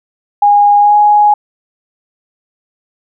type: tone with pitch glide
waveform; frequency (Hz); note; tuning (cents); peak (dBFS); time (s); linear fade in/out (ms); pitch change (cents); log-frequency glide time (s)
sine; 820 to 832.9; G#5 to G#5; -22 to +5; -4; 0.42-1.34; 5; +27; 0.79-0.96
effects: none

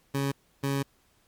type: tone bursts at uneven times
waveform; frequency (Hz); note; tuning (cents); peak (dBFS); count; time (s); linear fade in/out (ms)
20% pulse; 138.4; C#3; -2; -21; 2; 0.14-0.32 / 0.63-0.83; 10
effects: pink hiss -66 dBFS RMS until 1.27 s + MP3 96 kbps

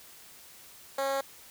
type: tone with high-pass filter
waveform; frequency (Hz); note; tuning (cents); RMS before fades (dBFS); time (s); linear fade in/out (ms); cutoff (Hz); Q
10% pulse; 272.8; C#4; -28; -30; 0.98-1.21; 5; 550; 2.7
effects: white hiss -52 dBFS RMS until 1.5 s

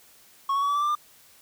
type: tone with pitch steps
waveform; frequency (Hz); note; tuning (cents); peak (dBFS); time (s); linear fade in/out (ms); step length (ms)
triangle; 1100 / 1116 / 1132.2 / 1148.7 / 1165.4 / 1182.4 / 1199.6; C#6 / C#6 / C#6 / D6 / D6 / D6 / D6; -14 / +11 / +36 / -39 / -14 / +11 / +36; -20; 0.49-0.952; 5; 66
effects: white hiss -55 dBFS RMS until 1.41 s

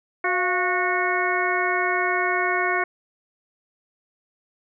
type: harmonic tone with a mistuned harmonic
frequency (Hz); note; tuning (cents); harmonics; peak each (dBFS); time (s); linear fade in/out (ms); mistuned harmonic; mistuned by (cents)
366; F#4; -19; 1 / 2 / 3 / 4 / 5 / 6; -27 / -27 / -27 / -27 / -27 / -27; 0.24-2.84; 5; 2; -72
effects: none

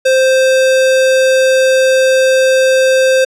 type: tone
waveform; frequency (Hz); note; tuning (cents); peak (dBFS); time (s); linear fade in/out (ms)
square; 523.3; C5; 0; -8; 0.05-3.25; 10
effects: low-pass 9000 Hz 12 dB/octave

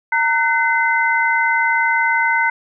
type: tone cluster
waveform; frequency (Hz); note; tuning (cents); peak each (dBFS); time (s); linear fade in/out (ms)
sine; 918 / 1507 / 2055; A#5 / F#6 / C7; -27 / +31 / -32; -18; 0.12-2.5; 5
effects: none

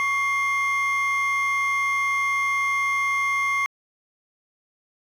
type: tone pair together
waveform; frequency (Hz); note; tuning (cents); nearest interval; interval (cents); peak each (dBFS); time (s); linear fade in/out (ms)
triangle; 1118 / 2116; C#6 / C7; +14 / +19; major seventh; 1105; -22 / -20; 0-3.66; 0
effects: tanh soft clip ceiling -13 dBFS

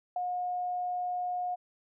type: tone with ADSR envelope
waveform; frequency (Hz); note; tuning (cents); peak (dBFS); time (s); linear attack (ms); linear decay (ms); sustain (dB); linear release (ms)
sine; 720; F#5; -47; -28; 0.16-1.56; 3; 22; -2; 22
effects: none

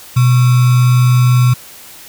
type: tone with sample-and-hold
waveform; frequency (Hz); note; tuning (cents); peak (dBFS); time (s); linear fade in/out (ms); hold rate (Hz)
sine; 124.6; B2; +16; -6; 0.16-1.54; 10; 1225
effects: white hiss -36 dBFS RMS until 2.08 s

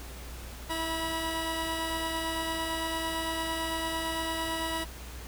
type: tone pair together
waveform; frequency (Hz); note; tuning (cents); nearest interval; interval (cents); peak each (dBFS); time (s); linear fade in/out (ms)
15% pulse; 326.3 / 970; E4 / B5; -18 / -31; octave + perfect fifth; 1887; -27; 0.69-4.85; 20
effects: added 60 Hz sine -42 dBFS peak until 5.27 s + pink hiss -46 dBFS RMS until 5.27 s

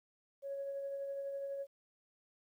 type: tone with tremolo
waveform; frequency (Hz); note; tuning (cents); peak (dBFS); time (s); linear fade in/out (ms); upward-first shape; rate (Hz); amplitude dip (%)
sine; 554.4; C#5; 0; -36; 0.42-1.67; 50; triangle; 12; 35
effects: tanh soft clip ceiling -33 dBFS + 12-bit

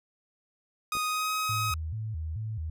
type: tone with pitch glide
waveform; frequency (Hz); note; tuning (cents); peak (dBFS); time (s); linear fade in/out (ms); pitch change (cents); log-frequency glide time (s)
sawtooth; 1244.5 to 1265.5; D#6 to D#6; 0 to +29; -24; 0.92-1.74; 2; +29; 1.04-1.33
type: clicks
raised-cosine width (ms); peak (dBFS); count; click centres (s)
2; -30; 2; 0.953 / 0.969
type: tone with vibrato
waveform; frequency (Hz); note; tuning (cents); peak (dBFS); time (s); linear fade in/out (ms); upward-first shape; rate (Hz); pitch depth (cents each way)
sine; 93.2; F#2; +13; -31; 1.49-2.7; 5; square; 2.3; 280
effects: none

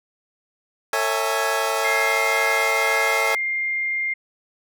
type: chord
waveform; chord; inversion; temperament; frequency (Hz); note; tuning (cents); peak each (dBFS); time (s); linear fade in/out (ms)
20% pulse; A major seventh; none; equal with one note detuned; 450.3 / 554.4 / 659.3 / 830.6; A4 / C#5 / E5 / G#5; +40 / 0 / 0 / 0; -21; 0.93-3.35; 2
type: tone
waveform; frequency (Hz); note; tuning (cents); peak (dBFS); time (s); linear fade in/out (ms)
sine; 2111; C7; +15; -21; 1.84-4.14; 10
effects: none

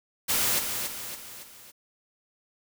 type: noise with echo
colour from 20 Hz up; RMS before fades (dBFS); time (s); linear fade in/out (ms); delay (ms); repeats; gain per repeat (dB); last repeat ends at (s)
white; -25; 0.28-0.6; 20; 280; 4; -6; 1.72
effects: none

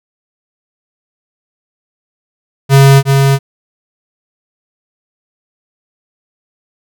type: tone with echo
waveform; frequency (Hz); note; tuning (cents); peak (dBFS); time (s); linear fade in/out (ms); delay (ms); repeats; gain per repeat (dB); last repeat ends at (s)
square; 137.2; C#3; -17; -3; 2.69-3.03; 50; 360; 1; -4; 3.39
effects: none

